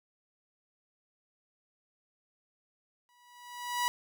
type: tone with exponential growth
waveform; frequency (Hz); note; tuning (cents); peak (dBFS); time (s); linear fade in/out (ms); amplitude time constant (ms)
sawtooth; 974; B5; -24; -22; 3.09-3.88; 0; 170
effects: none